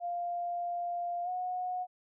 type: tone with pitch glide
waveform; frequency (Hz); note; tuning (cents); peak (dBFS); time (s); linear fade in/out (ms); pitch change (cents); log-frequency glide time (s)
sine; 698.5 to 729; F5 to F#5; 0 to -26; -32; 0-1.87; 50; +74; 1.24-1.29
effects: none